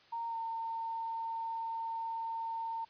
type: tone with pitch glide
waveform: sine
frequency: 925 to 909.1 Hz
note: A#5 to A#5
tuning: -14 to -44 cents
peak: -35 dBFS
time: 0.12-2.85 s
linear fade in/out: 10 ms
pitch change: -30 cents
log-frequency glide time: 0.28-0.36 s
effects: white hiss -62 dBFS RMS until 2.89 s + resampled to 11025 Hz